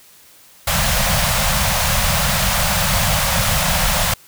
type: band-stop noise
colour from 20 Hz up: pink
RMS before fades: -17 dBFS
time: 0.67-4.14 s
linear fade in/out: 5 ms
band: 210 to 520 Hz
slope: 96 dB/octave
effects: white hiss -47 dBFS RMS until 4.27 s